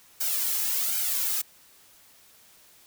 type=noise with flanger; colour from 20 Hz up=blue; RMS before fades=-27 dBFS; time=0.2-1.42 s; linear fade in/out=10 ms; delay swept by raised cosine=1.3 to 2.4 ms; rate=1.3 Hz; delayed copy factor=+0.95; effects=white hiss -56 dBFS RMS until 2.86 s